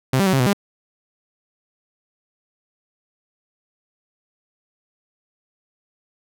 sawtooth tone with pitch steps, 130.8 / 196.1 / 188.1 / 134.7 / 125 / 200.7 Hz, C3 / G3 / F#3 / C#3 / B2 / G3, 0 / +1 / +29 / -49 / +21 / +41 cents, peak -11 dBFS, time 0.13-0.532 s, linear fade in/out 5 ms, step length 67 ms, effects none

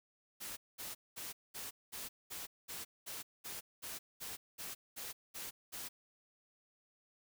white noise bursts, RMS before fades -45 dBFS, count 15, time 0.4-5.89 s, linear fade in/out 20 ms, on 170 ms, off 210 ms, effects none

